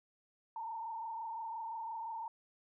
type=tone with frequency modulation; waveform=sine; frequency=905 Hz; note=A5; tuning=48 cents sharp; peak=-39 dBFS; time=0.56-2.28 s; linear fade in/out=2 ms; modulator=25.8 Hz; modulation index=1.3; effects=none